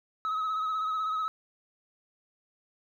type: tone with vibrato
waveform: sine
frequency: 1279 Hz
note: D#6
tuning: 47 cents sharp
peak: -25 dBFS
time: 0.25-1.28 s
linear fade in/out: 0 ms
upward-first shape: triangle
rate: 16 Hz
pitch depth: 42 cents each way
effects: tanh soft clip ceiling -27 dBFS + 11-bit